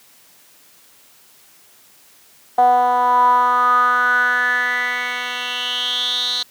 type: tone with band-pass filter sweep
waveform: 10% pulse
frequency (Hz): 246.9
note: B3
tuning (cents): 0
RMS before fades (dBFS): -17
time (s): 2.58-6.43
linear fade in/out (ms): 5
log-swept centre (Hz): 730 to 4100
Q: 7.2
effects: white hiss -50 dBFS RMS until 6.5 s + high-pass 100 Hz 12 dB/octave